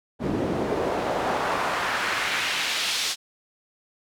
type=noise with band-pass filter sweep; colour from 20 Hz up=pink; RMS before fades=-26 dBFS; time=0.19-3.16 s; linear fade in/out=50 ms; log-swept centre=260 to 4700 Hz; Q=1.2; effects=none